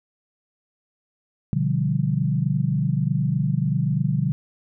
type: chord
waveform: sine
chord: G dominant seventh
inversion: first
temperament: equal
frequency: 123.47 / 146.83 / 174.61 / 196 Hz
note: B2 / D3 / F3 / G3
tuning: 0 / 0 / 0 / 0 cents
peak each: -25 / -22 / -26 / -28 dBFS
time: 1.53-4.32 s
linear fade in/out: 0 ms
effects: none

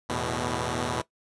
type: chord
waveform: 5% pulse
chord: E suspended fourth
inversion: none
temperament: equal with one note detuned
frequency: 81.41 / 110 / 123.47 Hz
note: E2 / A2 / B2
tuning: -21 / 0 / 0 cents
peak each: -21 / -22 / -19 dBFS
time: 0.09-1.02 s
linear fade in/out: 10 ms
effects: noise-tail reverb RT60 0.1 s tail -17 dB re dry + resampled to 24000 Hz

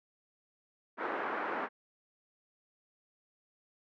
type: band-pass noise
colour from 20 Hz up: white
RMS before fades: -36 dBFS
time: 0.97-1.69 s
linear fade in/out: 50 ms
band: 260 to 1600 Hz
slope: 24 dB/octave
effects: none

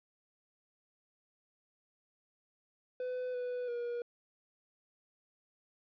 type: tone with pitch steps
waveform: triangle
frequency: 503 / 494.8 / 478.3 Hz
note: B4 / B4 / A#4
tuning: +32 / +3 / +44 cents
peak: -33 dBFS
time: 3-4.02 s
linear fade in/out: 2 ms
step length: 340 ms
effects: resampled to 11025 Hz + 12-bit

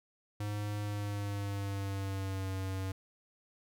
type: tone with pitch glide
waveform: square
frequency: 103.83 to 95.21 Hz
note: G#2 to G2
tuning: 0 to -50 cents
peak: -35 dBFS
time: 0.4-2.92 s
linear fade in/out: 5 ms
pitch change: -150 cents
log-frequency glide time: 0.82-2.5 s
effects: none

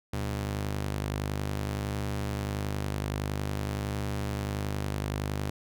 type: ring-modulated tone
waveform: sawtooth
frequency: 101.5 Hz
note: G#2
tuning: 39 cents flat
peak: -23 dBFS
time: 0.13-5.5 s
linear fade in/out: 5 ms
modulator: 25.5 Hz
effects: none

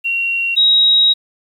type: tone pair in turn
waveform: sine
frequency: 2746 / 3810 Hz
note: F7 / A#7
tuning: -30 / +37 cents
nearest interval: tritone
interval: 567 cents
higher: second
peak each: -15 / -8 dBFS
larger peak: second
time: 0.04-0.56 / 0.56-1.14 s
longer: second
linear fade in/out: 20 ms
effects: 8-bit

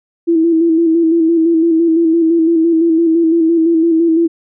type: tone with vibrato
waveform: sine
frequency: 329.6 Hz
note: E4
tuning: in tune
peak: -8 dBFS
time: 0.27-4.28 s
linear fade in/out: 20 ms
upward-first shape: square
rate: 5.9 Hz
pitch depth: 37 cents each way
effects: none

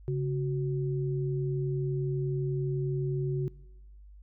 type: tone pair together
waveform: sine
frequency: 138.19 / 369.8 Hz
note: C#3 / F#4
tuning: -5 / -1 cents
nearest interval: octave + perfect fourth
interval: 1704 cents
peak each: -28 / -33 dBFS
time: 0.08-3.48 s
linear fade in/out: 0 ms
effects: noise-tail reverb RT60 1.0 s tail -21 dB re dry + added 50 Hz sine -48 dBFS peak until 4.22 s

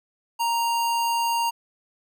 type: tone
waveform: square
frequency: 932.3 Hz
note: A#5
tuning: in tune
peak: -22 dBFS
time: 0.39-1.51 s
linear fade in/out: 20 ms
effects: none

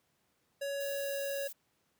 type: tone with pitch glide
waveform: square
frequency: 560 to 556.1 Hz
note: C#5 to C#5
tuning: +18 to +5 cents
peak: -35 dBFS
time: 0.61-1.48 s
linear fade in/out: 10 ms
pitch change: -13 cents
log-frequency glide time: 0.73-1.27 s
type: noise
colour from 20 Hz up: violet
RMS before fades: -45 dBFS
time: 0.8-1.53 s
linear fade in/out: 10 ms
effects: pink hiss -75 dBFS RMS until 1.99 s + high-pass 100 Hz 12 dB/octave

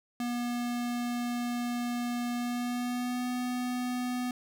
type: tone with pitch glide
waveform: square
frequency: 241.4 to 248.2 Hz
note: B3 to B3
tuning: -39 to +9 cents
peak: -31 dBFS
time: 0.2-4.31 s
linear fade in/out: 2 ms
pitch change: +48 cents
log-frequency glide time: 2.35-3.27 s
effects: none

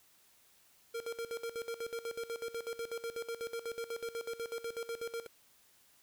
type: tone with tremolo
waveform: square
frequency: 463.3 Hz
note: A#4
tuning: 11 cents flat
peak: -37 dBFS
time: 0.94-5.27 s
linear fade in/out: 10 ms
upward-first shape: square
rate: 8.1 Hz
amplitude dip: 80%
effects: white hiss -66 dBFS RMS until 6.02 s

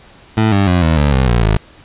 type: tone with pitch steps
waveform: 20% pulse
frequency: 110 / 99.14 / 89.35 / 80.52 / 72.57 / 65.41 / 58.95 / 53.13 Hz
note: A2 / G2 / F2 / E2 / D2 / C2 / A#1 / G#1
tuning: 0 / +20 / +40 / -40 / -20 / 0 / +20 / +40 cents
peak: -5 dBFS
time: 0.37-1.57 s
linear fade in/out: 5 ms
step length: 150 ms
effects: pink hiss -43 dBFS RMS until 1.84 s + resampled to 8000 Hz

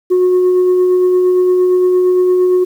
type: tone with tremolo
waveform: sine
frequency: 364.5 Hz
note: F#4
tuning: 26 cents flat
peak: -5 dBFS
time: 0.1-2.65 s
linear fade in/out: 20 ms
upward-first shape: sine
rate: 8.7 Hz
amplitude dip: 25%
effects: tanh soft clip ceiling -6 dBFS + 7-bit

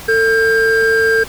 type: tone pair together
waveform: triangle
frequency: 447.6 / 1595 Hz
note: A4 / G6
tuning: +30 / +30 cents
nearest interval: octave + minor seventh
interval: 2200 cents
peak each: -11 dBFS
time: 0.08-1.24 s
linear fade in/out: 10 ms
effects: pink hiss -32 dBFS RMS until 1.28 s

